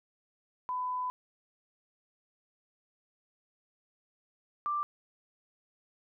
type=tone pair in turn; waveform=sine; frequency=1002 / 1179.9 Hz; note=B5 / D6; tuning=+25 / +8 cents; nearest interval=minor third; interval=283 cents; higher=second; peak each=-31 / -29 dBFS; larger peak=second; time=0.69-1.1 / 4.66-4.83 s; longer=first; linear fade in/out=0 ms; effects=none